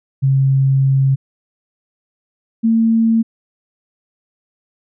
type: tone pair in turn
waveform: sine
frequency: 135.1 / 226.1 Hz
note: C#3 / A3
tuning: -44 / +47 cents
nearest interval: major sixth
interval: 891 cents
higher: second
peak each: -10 dBFS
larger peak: neither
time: 0.22-1.16 / 2.63-3.23 s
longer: first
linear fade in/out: 20 ms
effects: none